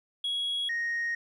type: tone pair in turn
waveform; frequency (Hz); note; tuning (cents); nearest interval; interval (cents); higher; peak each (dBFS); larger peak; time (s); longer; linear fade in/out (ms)
sine; 3326 / 1866.7; G#7 / A#6; +2 / +2; minor seventh; 1000; first; -26; neither; 0.24-0.69 / 0.69-1.15; second; 5
effects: tanh soft clip ceiling -26 dBFS + 11-bit